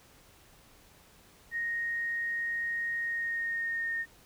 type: tone with pitch glide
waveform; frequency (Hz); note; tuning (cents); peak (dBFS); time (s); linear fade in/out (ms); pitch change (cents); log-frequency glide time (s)
sine; 1864.7 to 1838; A#6 to A#6; 0 to -25; -30; 1.51-4.06; 50; -25; 3-3.94
effects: pink hiss -59 dBFS RMS until 4.25 s